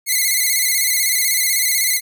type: tone with vibrato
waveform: 5% pulse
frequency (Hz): 2093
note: C7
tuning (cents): 0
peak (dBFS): -5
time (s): 0.06-2.01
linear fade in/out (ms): 50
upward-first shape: square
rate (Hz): 16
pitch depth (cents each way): 61
effects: none